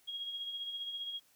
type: tone with tremolo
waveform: sine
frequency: 3284 Hz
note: G#7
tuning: 20 cents flat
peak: -36 dBFS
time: 0.07-1.2 s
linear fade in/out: 20 ms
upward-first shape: sine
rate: 15 Hz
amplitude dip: 45%
effects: white hiss -68 dBFS RMS until 1.35 s